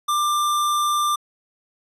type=tone; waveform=square; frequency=1188 Hz; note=D6; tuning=20 cents sharp; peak=-19 dBFS; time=0.08-1.16 s; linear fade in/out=10 ms; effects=resampled to 32000 Hz